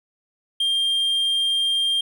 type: tone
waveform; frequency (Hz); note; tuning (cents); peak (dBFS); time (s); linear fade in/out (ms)
triangle; 3196; G7; +33; -17; 0.6-2.01; 5
effects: none